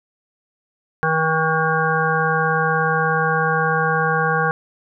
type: harmonic tone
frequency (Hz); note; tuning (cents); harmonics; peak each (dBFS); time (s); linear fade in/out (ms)
159.8; D#3; +47; 1 / 3 / 5 / 7 / 9 / 10; -23 / -23 / -23 / -23 / -23 / -23; 1.03-4.51; 0
effects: none